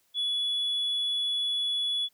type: tone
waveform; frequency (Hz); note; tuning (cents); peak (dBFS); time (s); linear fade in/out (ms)
sine; 3406; G#7; +43; -24; 0.14-2.09; 50
effects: tanh soft clip ceiling -24 dBFS + white hiss -69 dBFS RMS until 2.13 s